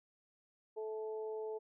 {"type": "harmonic tone", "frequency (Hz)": 217.7, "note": "A3", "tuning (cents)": -18, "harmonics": [2, 3, 4], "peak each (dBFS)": [-39, -52, -51], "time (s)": [0.76, 1.59], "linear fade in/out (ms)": 20, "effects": []}